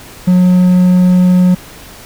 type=tone; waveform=triangle; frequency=181.3 Hz; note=F#3; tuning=35 cents flat; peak=-3 dBFS; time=0.27-1.55 s; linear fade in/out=10 ms; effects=pink hiss -34 dBFS RMS until 2.05 s